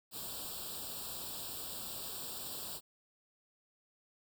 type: noise with comb filter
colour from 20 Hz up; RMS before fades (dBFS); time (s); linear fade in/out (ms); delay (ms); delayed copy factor
white; -43; 0.11-2.81; 50; 0.24; +1
effects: none